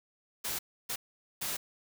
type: noise bursts at uneven times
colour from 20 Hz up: white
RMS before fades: -35 dBFS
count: 3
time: 0.44-0.59 / 0.89-0.96 / 1.41-1.57 s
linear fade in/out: 10 ms
effects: none